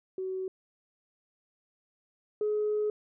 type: tone pair in turn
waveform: sine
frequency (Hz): 376.2 / 422.3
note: F#4 / G#4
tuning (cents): +29 / +29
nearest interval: major second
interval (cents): 200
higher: second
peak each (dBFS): -31 / -25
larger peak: second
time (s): 0.18-0.48 / 2.41-2.9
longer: second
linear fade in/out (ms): 2
effects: tanh soft clip ceiling -22 dBFS